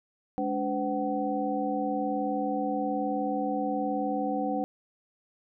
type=tone cluster; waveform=sine; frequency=210.1 / 289 / 509 / 756 Hz; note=G#3 / D4 / C5 / F#5; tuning=+20 / -28 / -48 / +37 cents; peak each=-34 / -31 / -33 / -31 dBFS; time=0.38-4.64 s; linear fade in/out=0 ms; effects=none